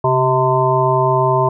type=harmonic tone with a mistuned harmonic; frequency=129 Hz; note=C3; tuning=24 cents flat; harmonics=1 / 3 / 5 / 7 / 8; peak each=-18 / -18 / -18 / -18 / -18 dBFS; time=0.04-1.49 s; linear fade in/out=5 ms; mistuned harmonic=1; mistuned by=+49 cents; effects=none